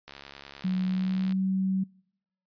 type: click train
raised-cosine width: 0.2 ms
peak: -25 dBFS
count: 88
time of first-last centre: 0.08-1.323 s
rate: 70 Hz
type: tone with pitch glide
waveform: sine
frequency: 185.7 to 190.15 Hz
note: F#3 to F#3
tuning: +7 to +48 cents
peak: -24 dBFS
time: 0.64-1.84 s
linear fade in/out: 10 ms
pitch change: +41 cents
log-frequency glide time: 0.84-1.39 s
effects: noise-tail reverb RT60 0.8 s tail -26 dB re dry + resampled to 11025 Hz